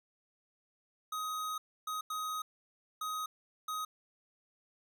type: tone bursts at uneven times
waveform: square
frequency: 1257 Hz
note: D#6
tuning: 17 cents sharp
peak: -36 dBFS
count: 5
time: 1.12-1.58 / 1.87-2.01 / 2.1-2.42 / 3.01-3.26 / 3.68-3.85 s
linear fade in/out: 5 ms
effects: none